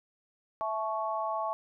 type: chord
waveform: sine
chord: A major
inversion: second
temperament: equal with one note detuned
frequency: 659.3 / 864.9 / 1108.7 Hz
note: E5 / A5 / C#6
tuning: 0 / -30 / 0 cents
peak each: -34 dBFS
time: 0.61-1.53 s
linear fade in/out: 0 ms
effects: none